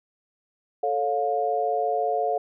sine chord, A augmented, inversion none, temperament equal with one note detuned, 440 / 554.4 / 708.6 Hz, A4 / C#5 / E#5, 0 / 0 / +25 cents, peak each -27 / -29 / -24 dBFS, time 0.83-2.38 s, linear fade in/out 5 ms, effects none

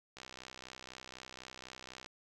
click train, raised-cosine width 0.2 ms, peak -30 dBFS, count 122, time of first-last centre 0.17-2.061 s, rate 64 Hz, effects none

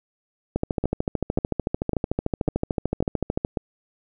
two click trains, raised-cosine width 2 ms, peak -9 / -10 dBFS, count 40 / 6, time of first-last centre 0.56-3.449 / 0.84-3.572 s, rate 13.5 / 1.83 Hz, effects none

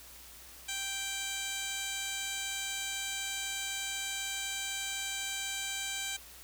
15% pulse tone with band-pass filter, 784 Hz, G5, in tune, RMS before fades -37 dBFS, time 0.68-6.17 s, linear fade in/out 10 ms, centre 6000 Hz, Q 1.2, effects added 60 Hz sine -59 dBFS peak until 6.43 s + white hiss -52 dBFS RMS until 6.43 s

